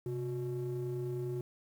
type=ring-modulated tone; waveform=triangle; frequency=246.9 Hz; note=B3; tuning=in tune; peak=-28 dBFS; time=0.06-1.41 s; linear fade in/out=2 ms; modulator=116 Hz; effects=tanh soft clip ceiling -28 dBFS + 10-bit